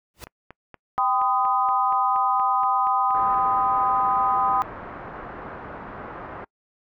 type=noise with exponential growth; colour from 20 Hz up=pink; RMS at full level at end=-34 dBFS; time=0.14-0.24 s; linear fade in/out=0 ms; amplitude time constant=20 ms
type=click train; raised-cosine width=0.5 ms; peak=-25 dBFS; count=14; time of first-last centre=0.27-3.343 s; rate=4.23 Hz
type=chord; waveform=sine; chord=G augmented; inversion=none; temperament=equal with one note detuned; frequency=784 / 1012 / 1244.5 Hz; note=G5 / B5 / D#6; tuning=0 / +42 / 0 cents; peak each=-23 dBFS; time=0.98-4.62 s; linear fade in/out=0 ms
type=low-pass noise; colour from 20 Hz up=white; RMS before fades=-37 dBFS; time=3.14-6.45 s; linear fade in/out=10 ms; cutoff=1400 Hz; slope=24 dB/octave
effects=noise-tail reverb RT60 0.1 s tail -26 dB re dry